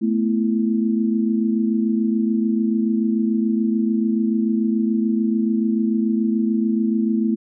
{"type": "chord", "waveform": "sine", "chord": "A suspended second", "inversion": "none", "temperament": "equal with one note detuned", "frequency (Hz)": [220, 246.9, 332.3], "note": ["A3", "B3", "E4"], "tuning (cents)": [0, 0, 14], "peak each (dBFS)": [-18, -24, -24], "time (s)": [0.01, 7.36], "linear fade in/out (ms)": 20, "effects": []}